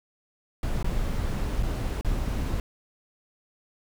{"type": "noise with dropouts", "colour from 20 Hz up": "brown", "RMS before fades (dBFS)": -27, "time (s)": [0.63, 2.6], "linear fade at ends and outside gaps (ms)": 1, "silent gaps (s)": [[0.828, 0.844], [1.627, 1.631], [2.011, 2.047]], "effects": []}